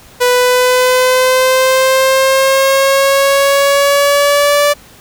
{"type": "exponential sweep", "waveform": "sawtooth", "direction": "up", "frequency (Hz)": [493.1, 583], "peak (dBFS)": -4, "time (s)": [0.2, 4.74], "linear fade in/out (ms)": 20, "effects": ["pink hiss -40 dBFS RMS until 5 s"]}